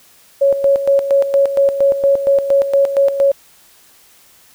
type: tone with tremolo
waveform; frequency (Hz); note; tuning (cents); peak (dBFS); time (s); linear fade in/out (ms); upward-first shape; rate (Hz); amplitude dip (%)
sine; 554.4; C#5; 0; -8; 0.41-3.32; 10; square; 4.3; 65
effects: white hiss -48 dBFS RMS until 4.54 s